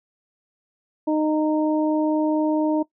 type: harmonic tone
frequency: 308.1 Hz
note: D#4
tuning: 17 cents flat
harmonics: 1 / 2 / 3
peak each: -19 / -25 / -29 dBFS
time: 1.07-2.83 s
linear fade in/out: 10 ms
effects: noise-tail reverb RT60 0.1 s tail -19 dB re dry